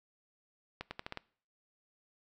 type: accelerating click train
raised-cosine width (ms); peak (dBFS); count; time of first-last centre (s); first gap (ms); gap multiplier
0.3; -23; 6; 0.81-1.174; 100; 0.84
effects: noise-tail reverb RT60 0.5 s tail -22 dB re dry